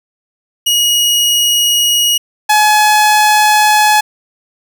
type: tone pair in turn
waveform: sawtooth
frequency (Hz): 2893 / 848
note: F#7 / G#5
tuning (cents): -40 / +36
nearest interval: octave + major sixth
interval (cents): 2124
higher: first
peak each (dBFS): -6 / -3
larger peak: second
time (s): 0.66-2.18 / 2.49-4.01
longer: neither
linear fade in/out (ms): 10
effects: none

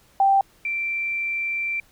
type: tone pair in turn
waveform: sine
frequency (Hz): 784 / 2349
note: G5 / D7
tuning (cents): 0 / 0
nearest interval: octave + perfect fifth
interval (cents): 1900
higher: second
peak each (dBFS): -14 / -23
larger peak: first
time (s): 0.2-0.41 / 0.65-1.8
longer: second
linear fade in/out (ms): 2
effects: pink hiss -57 dBFS RMS until 1.91 s

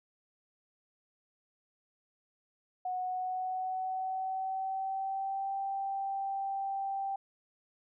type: tone with pitch glide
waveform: sine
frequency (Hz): 735 to 783.2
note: F#5 to G5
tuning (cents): -12 to -2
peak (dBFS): -32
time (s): 2.85-7.16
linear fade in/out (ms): 5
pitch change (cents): +110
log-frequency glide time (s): 2.97-5.54
effects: none

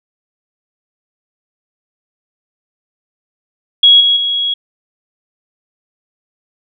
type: tone with level steps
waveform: sine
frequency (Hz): 3322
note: G#7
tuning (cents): 0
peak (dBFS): -3 / -8 / -13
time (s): 3.83-4.54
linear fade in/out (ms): 5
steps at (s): 4 / 4.16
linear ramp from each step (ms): 10
effects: none

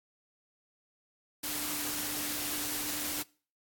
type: tone in noise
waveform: sine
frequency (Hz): 296.7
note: D4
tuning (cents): +18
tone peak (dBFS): -44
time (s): 1.43-3.23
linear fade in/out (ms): 10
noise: white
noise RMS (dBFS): -35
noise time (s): 1.43-3.23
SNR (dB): -12
effects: noise-tail reverb RT60 0.4 s tail -23 dB re dry + AAC 64 kbps

